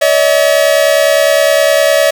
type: tone pair together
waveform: 45% pulse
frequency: 570 / 639.8 Hz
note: C#5 / D#5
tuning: +48 / +48 cents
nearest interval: major second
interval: 200 cents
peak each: -10 dBFS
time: 0.01-2.11 s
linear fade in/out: 10 ms
effects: none